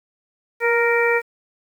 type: harmonic tone with a mistuned harmonic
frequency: 466.2 Hz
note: A#4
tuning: in tune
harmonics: 1 / 2 / 3 / 4 / 5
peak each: -18 / -25 / -25 / -22 / -23 dBFS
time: 0.6-1.22 s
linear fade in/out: 50 ms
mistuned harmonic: 1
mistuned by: +22 cents
effects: 8-bit

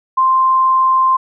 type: tone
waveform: sine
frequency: 1046.5 Hz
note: C6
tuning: in tune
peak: -9 dBFS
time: 0.17-1.17 s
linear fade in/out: 10 ms
effects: none

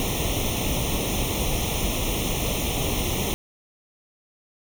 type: noise with comb filter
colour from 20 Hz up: pink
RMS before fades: -25 dBFS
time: 0-3.34 s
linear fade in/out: 0 ms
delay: 0.32 ms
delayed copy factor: +0.95
effects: none

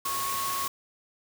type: tone in noise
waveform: sine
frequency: 1100 Hz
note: C#6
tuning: 14 cents flat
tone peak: -30 dBFS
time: 0.05-0.68 s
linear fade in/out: 5 ms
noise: white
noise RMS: -33 dBFS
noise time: 0.05-0.68 s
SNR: 0 dB
effects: none

